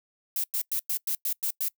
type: noise bursts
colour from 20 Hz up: violet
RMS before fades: -28 dBFS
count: 8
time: 0.36-1.684 s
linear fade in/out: 2 ms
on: 78 ms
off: 100 ms
effects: noise-tail reverb RT60 0.1 s tail -24 dB re dry